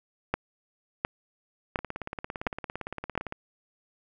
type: two click trains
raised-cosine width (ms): 0.5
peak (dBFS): -10 / -19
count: 5 / 28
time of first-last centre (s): 0.34-3.177 / 1.79-3.324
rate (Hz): 1.41 / 17.6
effects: none